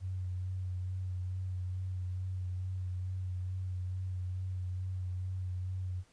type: tone with vibrato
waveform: sine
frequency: 92.1 Hz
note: F#2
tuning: 7 cents flat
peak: -34 dBFS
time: 0-6.04 s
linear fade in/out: 50 ms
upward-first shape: sine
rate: 2.3 Hz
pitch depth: 22 cents each way
effects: pink hiss -67 dBFS RMS until 6.12 s + resampled to 22050 Hz